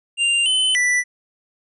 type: tone with pitch steps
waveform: square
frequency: 2790 / 3040 / 1974 Hz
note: F7 / F#7 / B6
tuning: -2 / +46 / -1 cents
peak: -16 dBFS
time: 0.17-1.04 s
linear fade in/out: 50 ms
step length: 290 ms
effects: resampled to 24000 Hz